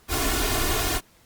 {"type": "noise with comb filter", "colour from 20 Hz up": "pink", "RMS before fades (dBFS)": -24, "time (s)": [0.08, 1.01], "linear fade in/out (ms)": 50, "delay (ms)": 2.8, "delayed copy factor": 0.85, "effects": ["pink hiss -57 dBFS RMS until 1.25 s", "Opus 48 kbps"]}